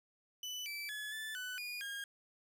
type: tone with pitch steps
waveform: 30% pulse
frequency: 2988 / 2320 / 1707 / 1751 / 1496 / 2442 / 1623 Hz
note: F#7 / D7 / G#6 / A6 / F#6 / D#7 / G#6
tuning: +16 / -22 / +47 / -9 / +19 / -33 / -40 cents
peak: -38 dBFS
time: 0.43-2.04 s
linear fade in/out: 2 ms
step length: 230 ms
effects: none